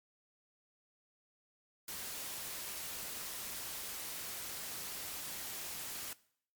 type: noise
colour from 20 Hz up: white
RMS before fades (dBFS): -43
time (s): 1.88-6.13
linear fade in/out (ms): 2
effects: noise-tail reverb RT60 0.6 s tail -20 dB re dry + MP3 96 kbps